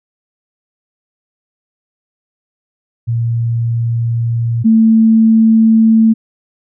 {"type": "tone pair in turn", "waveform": "sine", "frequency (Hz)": [116.54, 223], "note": ["A#2", "A3"], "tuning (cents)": [0, 23], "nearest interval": "major seventh", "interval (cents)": 1123, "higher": "second", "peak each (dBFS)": [-12, -5], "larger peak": "second", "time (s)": [[3.07, 4.64], [4.64, 6.14]], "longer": "first", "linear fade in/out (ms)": 20, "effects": []}